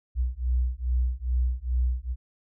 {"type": "beating tone pair", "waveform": "sine", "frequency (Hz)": [60.8, 63.2], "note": ["B1", "B1"], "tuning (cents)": [-26, 41], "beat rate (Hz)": 2.4, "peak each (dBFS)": -26, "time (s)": [0.15, 2.16], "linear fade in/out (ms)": 50, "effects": []}